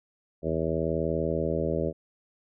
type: harmonic tone with a mistuned harmonic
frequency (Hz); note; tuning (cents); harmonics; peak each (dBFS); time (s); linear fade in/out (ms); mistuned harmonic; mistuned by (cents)
80.5; E2; -41; 1 / 2 / 3 / 4 / 5 / 6 / 7 / 8; -35 / -32 / -35 / -34 / -32 / -33 / -32 / -37; 0.42-1.93; 50; 1; -100
effects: none